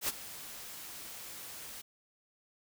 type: noise with ADSR envelope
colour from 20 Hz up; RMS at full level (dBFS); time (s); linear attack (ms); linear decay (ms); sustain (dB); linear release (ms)
white; -31; 0.01-1.82; 74; 27; -15; 13
effects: none